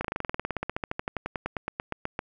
slowing click train, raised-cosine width 0.5 ms, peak -14 dBFS, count 30, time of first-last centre 0.01-2.191 s, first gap 35 ms, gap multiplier 1.05, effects none

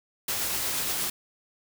white noise with tremolo, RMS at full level -28 dBFS, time 0.28-1.1 s, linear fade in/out 5 ms, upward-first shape triangle, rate 8.4 Hz, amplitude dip 25%, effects none

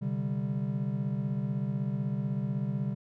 triangle chord, C suspended second, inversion none, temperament equal, 130.81 / 146.83 / 196 Hz, C3 / D3 / G3, 0 / 0 / 0 cents, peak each -31 / -32 / -31 dBFS, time 0.01-2.95 s, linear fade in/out 20 ms, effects none

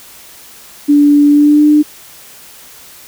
sine tone with pitch glide, 290.5 to 299.2 Hz, D4 to D4, -19 to +32 cents, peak -4 dBFS, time 0.88-1.83 s, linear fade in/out 20 ms, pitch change +51 cents, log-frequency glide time 1.29-1.66 s, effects white hiss -37 dBFS RMS until 3.07 s

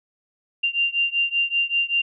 sine beating tone pair, 2780 / 2785.2 Hz, F7 / F7, -9 / -5 cents, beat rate 5.2 Hz, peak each -22 / -23 dBFS, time 0.63-2.02 s, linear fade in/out 10 ms, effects none

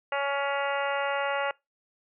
harmonic tone, 280.1 Hz, C#4, 18 cents sharp, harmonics 2 / 3 / 4 / 5 / 6 / 7 / 8 / 9 / 10, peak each -30 / -32 / -35 / -34 / -41 / -36 / -43 / -42 / -39 dBFS, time 0.12-1.51 s, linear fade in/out 2 ms, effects noise-tail reverb RT60 0.2 s tail -23 dB re dry

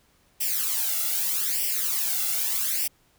blue noise with flanger, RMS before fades -26 dBFS, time 0.4-2.88 s, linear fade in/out 10 ms, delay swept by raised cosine 0.37 to 1.47 ms, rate 0.81 Hz, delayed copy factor +0.85, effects pink hiss -63 dBFS RMS until 3.18 s

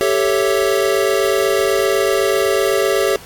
square chord, A dominant seventh, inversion third, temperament equal, 392 / 440 / 554.4 / 659.3 Hz, G4 / A4 / C#5 / E5, 0 / 0 / 0 / 0 cents, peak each -18 / -20 / -20 / -24 dBFS, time 0.01-3.16 s, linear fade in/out 0 ms, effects pink hiss -39 dBFS RMS until 3.25 s + AAC 64 kbps

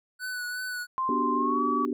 square tone with vibrato, 1486 Hz, F#6, 7 cents sharp, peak -32 dBFS, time 0.19-0.87 s, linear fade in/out 50 ms, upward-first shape triangle, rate 2.8 Hz, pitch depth 28 cents each way
sine tone with pitch glide, 1046.5 to 1141.2 Hz, C6 to C#6, 0 to +50 cents, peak -25 dBFS, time 0.98-1.85 s, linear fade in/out 0 ms, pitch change +150 cents, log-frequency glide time 1.34-1.62 s
sine chord, G major seventh, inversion first, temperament equal with one note detuned, 246.9 / 293.7 / 370 / 395 Hz, B3 / D4 / F#4 / G4, 0 / 0 / 0 / +13 cents, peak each -30 / -31 / -34 / -34 dBFS, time 1.09-1.93 s, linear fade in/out 2 ms
effects none

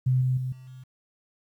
sine tone with level steps, 128.5 Hz, C3, 31 cents flat, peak -19 / -21 / -27 / -43 / -41 dBFS, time 0.06-0.84 s, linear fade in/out 10 ms, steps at 0.21 / 0.37 / 0.52 / 0.67 s, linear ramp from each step 5 ms, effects 10-bit

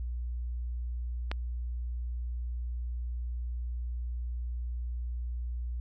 click, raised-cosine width 0.3 ms, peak -17 dBFS, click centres 1.315 s, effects added 60 Hz sine -32 dBFS peak until 5.8 s

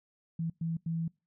sine tone bursts at uneven times, 164.81 Hz, E3, in tune, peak -30 dBFS, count 3, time 0.39-0.5 / 0.61-0.77 / 0.86-1.08 s, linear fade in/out 5 ms, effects noise-tail reverb RT60 0.3 s tail -26 dB re dry

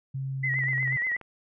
sine tone with pitch glide, 134.5 to 131.58 Hz, C3 to C3, +48 to +10 cents, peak -29 dBFS, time 0.14-0.97 s, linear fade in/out 10 ms, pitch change -38 cents, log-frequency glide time 0.31-0.81 s
sine tone with vibrato, 1975.5 Hz, B6, in tune, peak -25 dBFS, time 0.43-1.17 s, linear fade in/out 10 ms, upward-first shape sine, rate 8.3 Hz, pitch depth 75 cents each way
click train, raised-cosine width 0.5 ms, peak -30 dBFS, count 15, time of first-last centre 0.54-1.213 s, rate 20.8 Hz
effects none

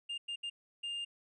triangle tone bursts at uneven times, 2809 Hz, F7, 9 cents sharp, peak -35 dBFS, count 4, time 0.09-0.18 / 0.28-0.36 / 0.43-0.5 / 0.83-1.05 s, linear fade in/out 10 ms, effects resampled to 24000 Hz

